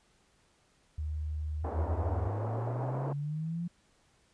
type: tone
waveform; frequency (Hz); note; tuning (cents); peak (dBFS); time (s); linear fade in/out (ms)
sine; 76.5; D#2; -29; -32; 0.98-2.28; 5
type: exponential sweep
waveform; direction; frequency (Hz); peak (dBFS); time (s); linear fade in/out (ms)
sine; up; 77.78 to 175.3; -32; 1.63-3.68; 10
type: band-pass noise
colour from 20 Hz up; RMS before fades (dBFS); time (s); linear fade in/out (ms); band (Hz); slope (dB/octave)
white; -39; 1.64-3.13; 5; 220 to 880; 24
effects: pink hiss -68 dBFS RMS until 4.33 s + resampled to 22050 Hz